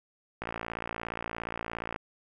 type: click train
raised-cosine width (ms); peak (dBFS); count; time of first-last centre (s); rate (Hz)
0.5; -19; 89; 0.42-1.961; 57.1
effects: 10-bit